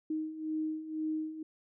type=beating tone pair; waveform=sine; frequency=311.1 / 313.1 Hz; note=D#4 / D#4; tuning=0 / +11 cents; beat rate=2 Hz; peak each=-39 / -34 dBFS; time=0.1-1.43 s; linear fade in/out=5 ms; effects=none